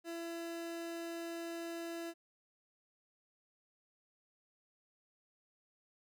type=tone; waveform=30% pulse; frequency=335.8 Hz; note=E4; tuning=32 cents sharp; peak=-38 dBFS; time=0.04-2.14 s; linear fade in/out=50 ms; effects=none